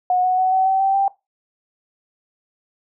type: tone with pitch steps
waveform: sine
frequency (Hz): 729 / 738.3 / 747.8 / 757.3 / 767 / 776.8 / 786.8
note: F#5 / F#5 / F#5 / F#5 / G5 / G5 / G5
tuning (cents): -26 / -4 / +18 / +40 / -38 / -16 / +6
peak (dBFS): -14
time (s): 0.1-1.08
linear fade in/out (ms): 2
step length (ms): 140
effects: noise-tail reverb RT60 0.2 s tail -18 dB re dry